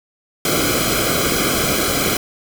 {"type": "noise with comb filter", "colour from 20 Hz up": "pink", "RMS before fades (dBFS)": -18, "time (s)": [0.45, 2.17], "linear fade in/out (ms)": 2, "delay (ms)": 1.1, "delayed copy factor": -0.85, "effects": []}